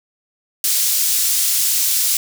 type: high-pass noise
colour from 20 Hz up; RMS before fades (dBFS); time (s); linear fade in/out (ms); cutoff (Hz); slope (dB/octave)
pink; -17; 0.64-2.17; 2; 6000; 12
effects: none